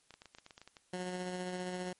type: clicks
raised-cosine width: 0.2 ms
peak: -34 dBFS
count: 12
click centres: 0.107 / 0.14 / 0.219 / 0.257 / 0.349 / 0.385 / 0.464 / 0.508 / 0.579 / 0.616 / 0.676 / 0.768 s
type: tone with tremolo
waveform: 15% pulse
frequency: 181.6 Hz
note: F#3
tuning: 32 cents flat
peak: -30 dBFS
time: 0.93-1.93 s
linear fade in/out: 5 ms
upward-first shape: sine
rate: 15 Hz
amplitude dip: 30%
effects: white hiss -71 dBFS RMS until 1.99 s + MP3 48 kbps